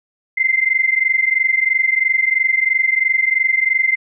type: tone pair together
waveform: sine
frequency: 2070 / 2093 Hz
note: C7 / C7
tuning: -19 / 0 cents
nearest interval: unison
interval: 19 cents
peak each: -16 dBFS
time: 0.37-3.96 s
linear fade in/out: 10 ms
effects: none